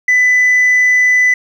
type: tone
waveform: sine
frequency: 1997 Hz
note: B6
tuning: 19 cents sharp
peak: -5 dBFS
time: 0.08-1.34 s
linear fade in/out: 5 ms
effects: tanh soft clip ceiling -6 dBFS + 7-bit